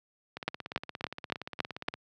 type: two click trains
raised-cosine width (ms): 0.3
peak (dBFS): -22 / -12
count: 28 / 6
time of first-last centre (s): 0.37-1.94 / 0.48-1.884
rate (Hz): 17.2 / 3.56
effects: high-pass 100 Hz 12 dB/octave